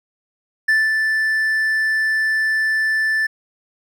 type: tone with ADSR envelope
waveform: triangle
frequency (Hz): 1760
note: A6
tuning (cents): 0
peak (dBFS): -10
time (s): 0.68-3.27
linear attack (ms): 9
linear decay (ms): 210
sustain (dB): -4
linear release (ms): 10
effects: none